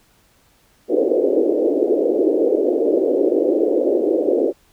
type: band-pass noise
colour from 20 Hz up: pink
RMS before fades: -17 dBFS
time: 0.88-4.53 s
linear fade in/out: 50 ms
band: 310 to 550 Hz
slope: 48 dB/octave
effects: pink hiss -57 dBFS RMS until 4.72 s